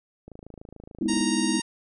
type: click train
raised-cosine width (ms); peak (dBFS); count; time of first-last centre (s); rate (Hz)
2; -29; 26; 0.28-1.209; 26.9
type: chord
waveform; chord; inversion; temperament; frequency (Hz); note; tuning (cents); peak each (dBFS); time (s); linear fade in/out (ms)
sine; E major seventh; first; equal; 207.7 / 246.9 / 311.1 / 329.6; G#3 / B3 / D#4 / E4; 0 / 0 / 0 / 0; -28; 1.01-1.6; 5
type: harmonic tone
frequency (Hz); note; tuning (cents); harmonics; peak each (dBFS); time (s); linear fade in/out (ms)
932.3; A#5; 0; 1 / 2 / 3 / 4 / 5 / 6 / 7 / 9 / 10; -37 / -37 / -37 / -37 / -37 / -37 / -37 / -37 / -37; 1.08-1.62; 10
effects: none